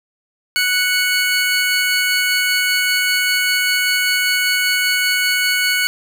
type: tone pair together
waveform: 25% pulse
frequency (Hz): 1479.7 / 2217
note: F#6 / C#7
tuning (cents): 0 / 0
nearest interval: perfect fifth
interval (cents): 700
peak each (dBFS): -14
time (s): 0.56-5.87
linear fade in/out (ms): 0
effects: none